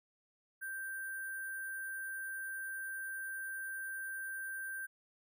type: tone with sample-and-hold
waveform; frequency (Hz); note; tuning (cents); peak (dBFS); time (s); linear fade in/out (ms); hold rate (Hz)
sine; 1570; G6; +2; -39; 0.61-4.87; 20; 11025
effects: none